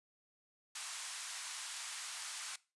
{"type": "band-pass noise", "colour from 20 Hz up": "white", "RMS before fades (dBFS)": -45, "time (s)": [0.75, 2.56], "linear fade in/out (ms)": 5, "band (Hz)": [880, 10000], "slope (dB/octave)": 24, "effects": ["noise-tail reverb RT60 0.3 s tail -20 dB re dry", "resampled to 24000 Hz"]}